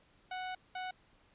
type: tone bursts at uneven times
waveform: sawtooth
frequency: 740 Hz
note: F#5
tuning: in tune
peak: -34 dBFS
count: 2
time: 0.31-0.55 / 0.75-0.91 s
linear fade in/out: 5 ms
effects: pink hiss -67 dBFS RMS until 1.34 s + resampled to 8000 Hz